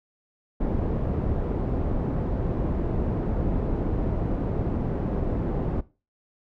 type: low-pass noise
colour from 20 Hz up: pink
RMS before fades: -26 dBFS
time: 0.6-5.81 s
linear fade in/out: 10 ms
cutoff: 490 Hz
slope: 12 dB/octave
effects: noise-tail reverb RT60 0.3 s tail -18 dB re dry